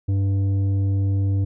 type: tone with tanh clipping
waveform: triangle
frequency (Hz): 98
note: G2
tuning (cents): 0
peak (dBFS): -19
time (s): 0.08-1.45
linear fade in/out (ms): 10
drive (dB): 12
effects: none